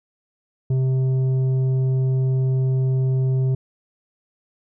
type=tone with tanh clipping; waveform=sine; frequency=130.81 Hz; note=C3; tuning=in tune; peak=-18 dBFS; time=0.7-3.55 s; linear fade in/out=5 ms; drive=7 dB; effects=none